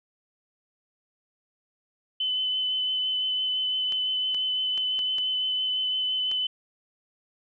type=tone with vibrato; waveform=sine; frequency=3027 Hz; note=F#7; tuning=39 cents sharp; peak=-24 dBFS; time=2.2-6.47 s; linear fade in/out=5 ms; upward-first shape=sine; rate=5.9 Hz; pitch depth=12 cents each way
type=clicks; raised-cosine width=0.2 ms; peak=-23 dBFS; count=6; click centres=3.923 / 4.346 / 4.777 / 4.991 / 5.184 / 6.315 s
effects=none